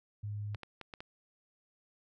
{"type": "tone", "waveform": "sine", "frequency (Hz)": 103.83, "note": "G#2", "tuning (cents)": 0, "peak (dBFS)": -36, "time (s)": [0.23, 0.56], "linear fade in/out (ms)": 10}
{"type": "clicks", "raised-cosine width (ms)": 0.3, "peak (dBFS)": -28, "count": 5, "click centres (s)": [0.547, 0.633, 0.813, 0.938, 1.005]}
{"effects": []}